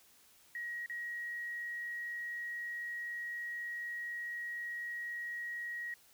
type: tone with dropouts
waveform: sine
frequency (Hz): 1898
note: A#6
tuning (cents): +31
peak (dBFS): -38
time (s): 0.55-5.94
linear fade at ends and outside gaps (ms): 2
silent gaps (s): 0.861-0.897
effects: white hiss -64 dBFS RMS until 6.13 s